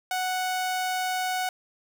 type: tone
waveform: sawtooth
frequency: 740 Hz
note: F#5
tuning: in tune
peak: -22 dBFS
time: 0.11-1.49 s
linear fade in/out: 2 ms
effects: none